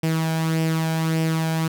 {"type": "tone with flanger", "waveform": "sawtooth", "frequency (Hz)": 161.2, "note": "E3", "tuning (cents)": -38, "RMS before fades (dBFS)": -22, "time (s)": [0.03, 1.68], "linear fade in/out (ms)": 5, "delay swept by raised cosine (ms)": [0.37, 1.29], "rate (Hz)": 1.7, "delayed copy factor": 0.5, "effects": []}